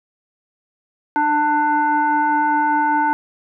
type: tone with frequency modulation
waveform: sine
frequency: 892 Hz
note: A5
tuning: 23 cents sharp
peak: -14 dBFS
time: 1.16-3.13 s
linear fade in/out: 0 ms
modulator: 593 Hz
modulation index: 0.77
effects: none